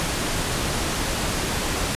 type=low-pass noise; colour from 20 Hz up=pink; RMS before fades=-25 dBFS; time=0-1.95 s; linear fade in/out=0 ms; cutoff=11000 Hz; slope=24 dB/octave; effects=resampled to 32000 Hz